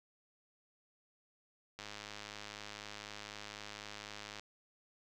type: click train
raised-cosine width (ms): 0.2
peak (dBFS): -28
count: 272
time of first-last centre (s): 1.79-4.396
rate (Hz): 104
effects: none